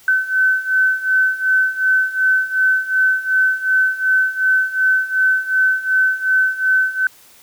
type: beating tone pair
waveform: sine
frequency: 1522 / 1524.7 Hz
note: F#6 / G6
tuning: +48 / -48 cents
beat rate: 2.7 Hz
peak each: -18 / -15 dBFS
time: 0.08-7.07 s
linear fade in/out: 2 ms
effects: white hiss -47 dBFS RMS until 7.42 s